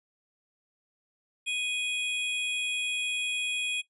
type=tone pair together; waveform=square; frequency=2489 / 3319 Hz; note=D#7 / G#7; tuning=0 / -2 cents; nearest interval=perfect fourth; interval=498 cents; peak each=-31 / -33 dBFS; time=1.46-3.82 s; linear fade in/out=20 ms; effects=noise-tail reverb RT60 0.1 s tail -17 dB re dry + resampled to 24000 Hz